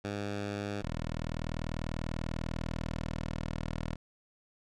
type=tone pair in turn; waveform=10% pulse; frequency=101.9 / 40.18 Hz; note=G#2 / E1; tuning=-32 / -44 cents; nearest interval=octave + major third; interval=1612 cents; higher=first; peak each=-26 dBFS; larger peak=neither; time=0.04-0.82 / 0.82-3.96 s; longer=second; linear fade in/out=10 ms; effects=low-pass 6000 Hz 12 dB/octave